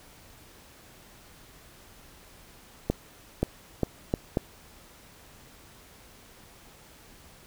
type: accelerating click train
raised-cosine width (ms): 2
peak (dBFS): -10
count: 5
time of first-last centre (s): 2.9-4.372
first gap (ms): 530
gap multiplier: 0.76
effects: pink hiss -53 dBFS RMS until 7.46 s